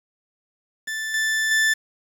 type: tone with level steps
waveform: 40% pulse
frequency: 1760 Hz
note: A6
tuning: in tune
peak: -25 / -19 / -16 dBFS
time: 0.87-1.74 s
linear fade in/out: 10 ms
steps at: 1.14 / 1.51 s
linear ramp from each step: 2 ms
effects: low-pass 12000 Hz 12 dB/octave + 7-bit